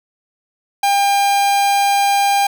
45% pulse tone, 801 Hz, G5, 37 cents sharp, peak -12 dBFS, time 0.83-2.47 s, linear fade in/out 5 ms, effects none

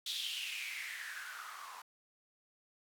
blue noise with band-pass filter sweep, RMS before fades -43 dBFS, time 0.06-1.82 s, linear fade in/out 5 ms, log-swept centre 3700 to 970 Hz, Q 6.2, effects none

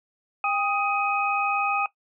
sine tone cluster, 801 / 1248 / 2521 Hz, G5 / D#6 / D#7, +37 / +5 / +22 cents, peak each -26 dBFS, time 0.44-1.86 s, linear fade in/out 2 ms, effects noise-tail reverb RT60 0.1 s tail -18 dB re dry

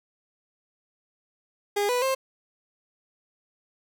30% pulse tone with pitch steps, 408.5 / 493.2 / 530 Hz, G#4 / B4 / C5, -29 / -2 / +22 cents, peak -20 dBFS, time 1.76-2.15 s, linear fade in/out 10 ms, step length 130 ms, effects none

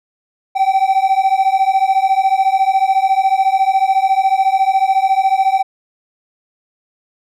triangle beating tone pair, 764 / 778 Hz, G5 / G5, -45 / -13 cents, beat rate 14 Hz, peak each -12 dBFS, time 0.55-5.63 s, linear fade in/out 20 ms, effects none

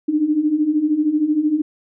sine beating tone pair, 293.7 / 306.7 Hz, D4 / D#4, 0 / -25 cents, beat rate 13 Hz, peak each -21 / -16 dBFS, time 0.08-1.62 s, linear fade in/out 10 ms, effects none

